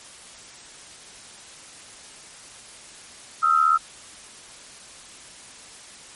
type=tone pair together; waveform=sine; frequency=1272.1 / 1349 Hz; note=D#6 / E6; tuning=+38 / +40 cents; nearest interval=minor second; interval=102 cents; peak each=-18 dBFS; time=3.42-3.78 s; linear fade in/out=20 ms; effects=white hiss -44 dBFS RMS until 6.15 s + MP3 48 kbps